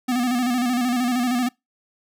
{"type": "tone with vibrato", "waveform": "square", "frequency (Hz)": 246.9, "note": "B3", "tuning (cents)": 0, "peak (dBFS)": -20, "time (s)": [0.08, 1.49], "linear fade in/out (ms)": 10, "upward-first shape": "square", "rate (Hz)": 13, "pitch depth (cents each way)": 53, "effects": ["noise-tail reverb RT60 0.2 s tail -25 dB re dry"]}